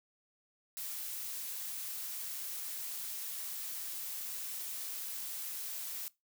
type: noise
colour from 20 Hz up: blue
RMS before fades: -41 dBFS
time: 0.77-6.08 s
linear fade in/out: 0 ms
effects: noise-tail reverb RT60 0.2 s tail -20 dB re dry